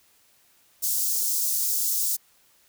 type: high-pass noise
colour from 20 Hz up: white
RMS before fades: -25 dBFS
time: 0.82-2.17 s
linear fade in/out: 20 ms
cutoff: 5400 Hz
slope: 24 dB/octave
effects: white hiss -61 dBFS RMS until 2.68 s